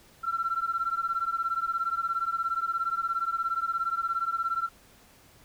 sine beating tone pair, 1346 / 1363 Hz, E6 / F6, +36 / -43 cents, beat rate 17 Hz, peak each -29 dBFS, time 0.23-4.69 s, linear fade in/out 20 ms, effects tanh soft clip ceiling -19 dBFS + pink hiss -57 dBFS RMS until 5.44 s

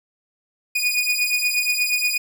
sawtooth beating tone pair, 2460 / 2468.4 Hz, D#7 / D#7, -20 / -14 cents, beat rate 8.4 Hz, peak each -19 / -18 dBFS, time 0.75-2.18 s, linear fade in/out 10 ms, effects none

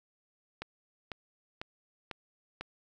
click train, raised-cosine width 0.3 ms, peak -22 dBFS, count 5, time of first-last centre 0.62-2.61 s, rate 2.01 Hz, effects none

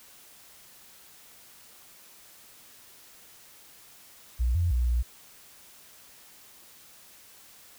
sine tone with pitch steps, 60.5 / 86.4 / 60.7 / 59.7 Hz, B1 / F2 / B1 / A#1, -35 / -18 / -29 / +42 cents, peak -22 dBFS, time 4.39-5.03 s, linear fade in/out 20 ms, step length 160 ms, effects white hiss -53 dBFS RMS until 7.78 s

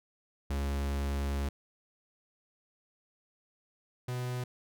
45% pulse tone pair in turn, 70 / 124.73 Hz, C#2 / B2, +18 / +18 cents, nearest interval minor seventh, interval 1000 cents, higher second, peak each -30 / -33 dBFS, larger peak first, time 0.5-1.49 / 4.08-4.44 s, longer first, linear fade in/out 5 ms, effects none

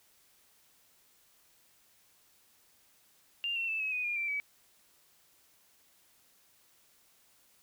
sine tone with pitch steps, 2794 / 2714 / 2637 / 2562 / 2489 / 2418 / 2349 / 2283 Hz, F7 / E7 / E7 / E7 / D#7 / D7 / D7 / D7, 0 / +50 / 0 / -50 / 0 / +50 / 0 / -50 cents, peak -31 dBFS, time 3.44-4.4 s, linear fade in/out 0 ms, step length 120 ms, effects white hiss -66 dBFS RMS until 7.62 s

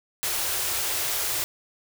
white band-stop noise, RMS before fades -27 dBFS, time 0.23-1.44 s, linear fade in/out 0 ms, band 140 to 320 Hz, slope 48 dB/octave, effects none

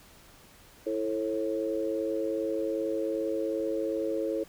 sine chord, A major, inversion second, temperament equal with one note detuned, 329.6 / 440 / 542.6 Hz, E4 / A4 / C#5, 0 / 0 / -37 cents, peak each -32 dBFS, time 0.86-4.44 s, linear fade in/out 10 ms, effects pink hiss -55 dBFS RMS until 4.48 s

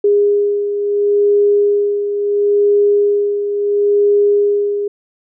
sine beating tone pair, 408.9 / 409.63 Hz, G#4 / G#4, -27 / -24 cents, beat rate 0.73 Hz, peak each -11 / -19 dBFS, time 0.04-4.88 s, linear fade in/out 5 ms, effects none

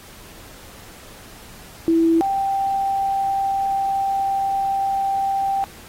sine tone pair in turn, 329.6 / 783.9 Hz, E4 / G5, 0 / 0 cents, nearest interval octave + minor third, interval 1500 cents, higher second, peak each -13 / -18 dBFS, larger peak first, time 1.88-2.21 / 2.21-5.64 s, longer second, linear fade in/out 0 ms, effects pink hiss -43 dBFS RMS until 5.88 s + AAC 48 kbps

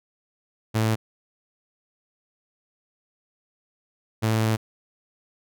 sawtooth tone pair in turn, 110.5 / 110.5 Hz, A2 / A2, +8 / +8 cents, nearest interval unison, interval 0 cents, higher neither, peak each -16 dBFS, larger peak neither, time 0.74-0.96 / 4.22-4.57 s, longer second, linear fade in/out 20 ms, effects none

